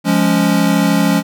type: chord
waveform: square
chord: Db major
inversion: first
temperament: equal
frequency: 174.61 / 207.7 / 277.2 Hz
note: F3 / Ab3 / Db4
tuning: 0 / 0 / 0 cents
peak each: -16 dBFS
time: 0.04-1.23 s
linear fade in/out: 50 ms
effects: none